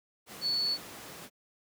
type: tone in noise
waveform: sine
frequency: 4435 Hz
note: C#8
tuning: in tune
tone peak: -27 dBFS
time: 0.41-0.78 s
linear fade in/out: 50 ms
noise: pink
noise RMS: -45 dBFS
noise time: 0.26-1.3 s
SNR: +15 dB
effects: high-pass 150 Hz 12 dB/octave